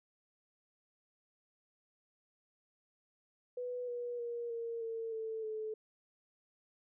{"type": "tone with pitch steps", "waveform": "sine", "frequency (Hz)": [493.9, 483.5, 473.2, 463.2, 453.4, 443.8, 434.5], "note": ["B4", "B4", "A#4", "A#4", "A#4", "A4", "A4"], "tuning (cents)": [0, -37, 26, -11, -48, 15, -22], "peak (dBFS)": -37, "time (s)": [3.57, 5.74], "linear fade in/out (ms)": 5, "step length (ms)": 310, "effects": []}